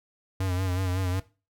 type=tone with vibrato; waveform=square; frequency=92.5 Hz; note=F#2; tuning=in tune; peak=-26 dBFS; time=0.4-1.2 s; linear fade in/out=5 ms; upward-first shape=sine; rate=5.4 Hz; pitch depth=56 cents each way; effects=noise-tail reverb RT60 0.3 s tail -17 dB re dry